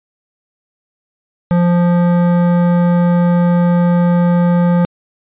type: tone with hard clipping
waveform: sine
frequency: 174.61 Hz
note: F3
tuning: in tune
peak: -11 dBFS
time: 1.51-4.85 s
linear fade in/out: 0 ms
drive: 14 dB
effects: resampled to 8000 Hz